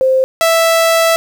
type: tone pair in turn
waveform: sine / sawtooth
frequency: 523.3 / 659.3 Hz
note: C5 / E5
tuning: 0 / 0 cents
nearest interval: major third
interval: 400 cents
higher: second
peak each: -8 / -5 dBFS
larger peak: second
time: 0.01-0.24 / 0.41-1.16 s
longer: second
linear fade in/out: 0 ms
effects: 7-bit